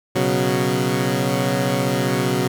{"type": "chord", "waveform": "15% pulse", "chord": "B suspended second", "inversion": "none", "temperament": "equal", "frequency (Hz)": [123.47, 138.59, 185], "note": ["B2", "C#3", "F#3"], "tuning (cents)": [0, 0, 0], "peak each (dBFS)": -16, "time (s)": [0.15, 2.48], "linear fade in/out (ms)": 10, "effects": []}